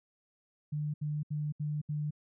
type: tone bursts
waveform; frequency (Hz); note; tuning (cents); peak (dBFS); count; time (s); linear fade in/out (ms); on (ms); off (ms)
sine; 149.5; D3; +31; -31; 5; 0.72-2.108; 10; 220; 72
effects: none